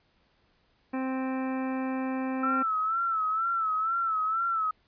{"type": "harmonic tone", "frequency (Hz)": 261.6, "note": "C4", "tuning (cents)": 0, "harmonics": [1, 2, 3, 4, 5, 6, 7, 9, 10], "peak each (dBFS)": [-29, -38, -39, -41, -47, -47, -46, -47, -53], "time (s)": [0.93, 2.63], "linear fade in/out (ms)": 10}
{"type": "tone with vibrato", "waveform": "sine", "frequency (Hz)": 1318.5, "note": "E6", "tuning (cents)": 0, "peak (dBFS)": -25, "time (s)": [2.43, 4.71], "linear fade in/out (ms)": 5, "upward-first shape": "sine", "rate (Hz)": 2.1, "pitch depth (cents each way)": 70}
{"effects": ["pink hiss -68 dBFS RMS until 4.87 s", "resampled to 11025 Hz"]}